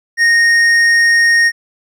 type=tone with hard clipping; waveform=triangle; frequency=1856 Hz; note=A#6; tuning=8 cents flat; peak=-9 dBFS; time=0.17-1.52 s; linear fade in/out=50 ms; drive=11 dB; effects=none